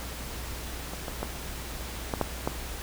clicks, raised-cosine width 1 ms, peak -24 / -20 / -16 / -14 / -10 / -12 dBFS, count 6, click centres 0.935 / 1.082 / 1.23 / 2.138 / 2.213 / 2.475 s, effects added 60 Hz sine -39 dBFS peak until 2.82 s + pink hiss -39 dBFS RMS until 2.82 s

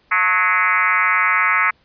sine tone with frequency modulation, 1672 Hz, G#6, 11 cents sharp, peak -13 dBFS, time 0.11-1.71 s, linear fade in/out 10 ms, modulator 194 Hz, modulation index 3.2, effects pink hiss -58 dBFS RMS until 1.84 s + resampled to 11025 Hz

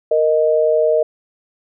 sine tone pair together, 465.6 / 622.3 Hz, A#4 / D#5, -2 / 0 cents, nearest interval perfect fourth, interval 502 cents, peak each -15 / -14 dBFS, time 0.11-1.03 s, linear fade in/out 5 ms, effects none

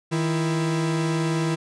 45% pulse tone pair together, 158.48 / 335.8 Hz, D#3 / E4, +32 / +32 cents, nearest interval octave + minor second, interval 1300 cents, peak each -23 / -26 dBFS, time 0.11-1.56 s, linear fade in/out 20 ms, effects resampled to 22050 Hz

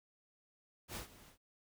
pink noise with ADSR envelope, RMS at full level -42 dBFS, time 0.88-1.38 s, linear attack 71 ms, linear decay 120 ms, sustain -18 dB, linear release 94 ms, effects none

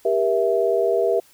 sine chord, E diminished, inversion first, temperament just, 395.6 / 474.7 / 659.3 Hz, G4 / Bb4 / E5, +16 / +31 / 0 cents, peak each -21 dBFS, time 0.05-1.2 s, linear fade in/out 5 ms, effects white hiss -54 dBFS RMS until 1.33 s

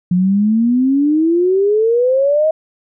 sine exponential sweep, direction up, 175.4 to 640 Hz, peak -10 dBFS, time 0.11-2.51 s, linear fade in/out 5 ms, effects none

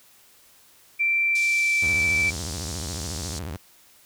sine tone with pitch glide, 2348 to 2325 Hz, D7 to D7, -1 to -18 cents, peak -19 dBFS, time 0.99-2.31 s, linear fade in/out 20 ms, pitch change -17 cents, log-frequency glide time 1.22-1.97 s
white band-pass noise, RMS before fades -36 dBFS, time 1.35-3.39 s, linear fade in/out 5 ms, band 4000 to 7700 Hz, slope 24 dB/octave
sawtooth tone with vibrato, 82.41 Hz, E2, in tune, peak -27 dBFS, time 1.82-3.57 s, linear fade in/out 10 ms, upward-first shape sine, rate 14 Hz, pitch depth 290 cents each way
effects white hiss -55 dBFS RMS until 4.05 s

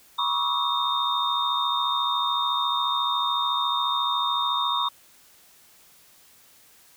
sine tone cluster, 969 / 1104 / 1178 / 1296 / 3667 Hz, B5 / C#6 / D6 / E6 / A#7, -33 / -7 / +5 / -30 / -29 cents, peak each -28 / -27 / -33 / -35 / -26 dBFS, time 0.18-4.89 s, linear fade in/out 10 ms, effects white hiss -55 dBFS RMS until 6.96 s

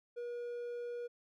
triangle tone, 480.1 Hz, B4, 49 cents flat, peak -37 dBFS, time 0.16-1.08 s, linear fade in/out 20 ms, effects none

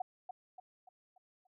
sine tone with echo, 739 Hz, F#5, 2 cents flat, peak -33 dBFS, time 0-0.02 s, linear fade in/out 5 ms, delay 290 ms, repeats 5, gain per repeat -7 dB, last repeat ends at 1.47 s, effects none

